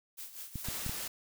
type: noise with tremolo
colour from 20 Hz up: blue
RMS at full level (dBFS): -43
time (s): 0.17-0.79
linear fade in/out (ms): 20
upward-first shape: sine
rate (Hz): 5.2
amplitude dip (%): 70
type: clicks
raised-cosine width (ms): 5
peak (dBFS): -26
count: 4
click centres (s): 0.557 / 0.686 / 0.864 / 0.894
type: noise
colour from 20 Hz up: white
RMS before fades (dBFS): -39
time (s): 0.64-1.08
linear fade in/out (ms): 5
effects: none